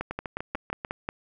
two click trains, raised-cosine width 0.5 ms, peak -17 / -15 dBFS, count 6 / 7, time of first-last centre 0.11-0.849 / 0.01-1.089 s, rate 6.77 / 5.56 Hz, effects none

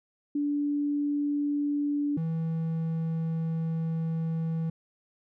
sine / triangle tone pair in turn, 290 / 162.76 Hz, D4 / E3, -22 / -22 cents, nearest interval minor seventh, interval 1000 cents, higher first, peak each -25 dBFS, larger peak neither, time 0.35-2.17 / 2.17-4.7 s, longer second, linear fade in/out 5 ms, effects none

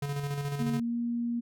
square tone with tremolo, 142.4 Hz, C#3, 47 cents sharp, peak -30 dBFS, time 0.02-0.8 s, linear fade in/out 5 ms, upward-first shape square, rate 14 Hz, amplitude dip 40%
sine tone with pitch glide, 233.1 to 236.5 Hz, A#3 to A#3, 0 to +25 cents, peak -28 dBFS, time 0.59-1.41 s, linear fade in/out 20 ms, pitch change +25 cents, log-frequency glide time 0.79-0.97 s
effects none

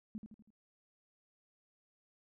sine tone with echo, 216.2 Hz, A3, 30 cents flat, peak -39 dBFS, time 0.15-0.18 s, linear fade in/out 0 ms, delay 81 ms, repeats 4, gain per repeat -6 dB, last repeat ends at 0.504 s, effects none

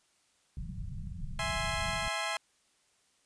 pink low-pass noise, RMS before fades -39 dBFS, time 0.57-2.08 s, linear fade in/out 2 ms, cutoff 200 Hz, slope 96 dB/octave
15% pulse chord, E augmented, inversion none, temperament equal, 659.3 / 830.6 / 1046.5 Hz, E5 / G#5 / B#5, 0 / 0 / 0 cents, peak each -30 dBFS, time 1.39-2.37 s, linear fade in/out 2 ms
effects white hiss -70 dBFS RMS until 3.25 s + resampled to 22050 Hz

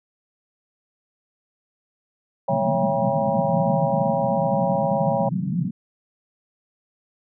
sine chord, C# diminished seventh, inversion none, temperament just, 554.4 / 665.2 / 798.3 / 957.9 Hz, C#5 / E5 / G5 / Bb5, 0 / +16 / +31 / +47 cents, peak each -23 / -27 / -25 / -29 dBFS, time 2.48-5.29 s, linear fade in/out 5 ms
pink band-pass noise, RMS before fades -25 dBFS, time 2.49-5.71 s, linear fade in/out 10 ms, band 140 to 220 Hz, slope 48 dB/octave
effects none

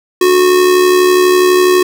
square tone with amplitude modulation, 365.5 Hz, F#4, 21 cents flat, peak -5 dBFS, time 0.21-1.83 s, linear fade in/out 5 ms, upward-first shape sine, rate 72.1 Hz, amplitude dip 45%, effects none

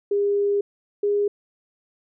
sine tone pair in turn, 405.1 / 409.3 Hz, G#4 / G#4, -43 / -25 cents, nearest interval unison, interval 18 cents, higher second, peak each -18 dBFS, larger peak neither, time 0.11-0.61 / 1.03-1.28 s, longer first, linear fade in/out 5 ms, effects none

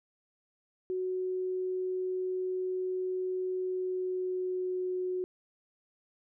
sine tone with pitch glide, 370 to 366.6 Hz, F#4 to F#4, 0 to -16 cents, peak -30 dBFS, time 0.9-5.24 s, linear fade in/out 0 ms, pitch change -16 cents, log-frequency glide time 3.57-4.97 s, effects none

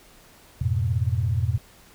sine chord, F diminished, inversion none, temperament equal with one note detuned, 87.31 / 106.5 / 123.47 Hz, F2 / Ab2 / Cb3, 0 / +44 / 0 cents, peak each -25 dBFS, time 0.61-1.58 s, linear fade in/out 5 ms, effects pink hiss -52 dBFS RMS until 1.94 s

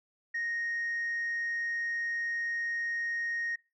sine tone, 1864.7 Hz, A#6, in tune, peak -29 dBFS, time 0.34-3.56 s, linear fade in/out 10 ms, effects noise-tail reverb RT60 0.3 s tail -23 dB re dry + tanh soft clip ceiling -28 dBFS

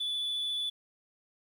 sine tone with vibrato, 3463 Hz, A7, 28 cents flat, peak -28 dBFS, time 0-0.7 s, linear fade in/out 10 ms, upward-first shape triangle, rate 14 Hz, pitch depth 10 cents each way, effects tanh soft clip ceiling -29 dBFS + 10-bit

